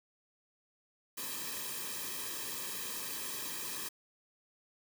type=noise with comb filter; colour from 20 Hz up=white; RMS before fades=-40 dBFS; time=1.17-3.89 s; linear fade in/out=10 ms; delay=1.4 ms; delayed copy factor=-0.9; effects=none